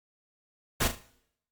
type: noise with echo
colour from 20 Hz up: pink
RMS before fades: -25 dBFS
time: 0.8-0.88 s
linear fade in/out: 10 ms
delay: 38 ms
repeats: 4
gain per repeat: -9 dB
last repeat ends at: 1.032 s
effects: noise-tail reverb RT60 0.7 s tail -18 dB re dry + MP3 96 kbps